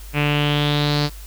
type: tone with low-pass filter sweep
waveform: sawtooth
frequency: 146.83 Hz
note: D3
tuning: in tune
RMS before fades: -19 dBFS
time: 0.13-1.1 s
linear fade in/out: 50 ms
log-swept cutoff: 2500 to 4600 Hz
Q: 5.4
effects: added 50 Hz sine -34 dBFS peak until 1.26 s + white hiss -44 dBFS RMS until 1.26 s